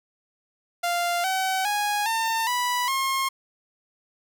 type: tone with pitch steps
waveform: sawtooth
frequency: 696 / 759 / 827.7 / 902.6 / 984.3 / 1073.4 Hz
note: F5 / F#5 / G#5 / A5 / B5 / C6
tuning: -6 / +44 / -6 / +44 / -6 / +44 cents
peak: -19 dBFS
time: 0.83-3.29 s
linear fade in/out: 10 ms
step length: 410 ms
effects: none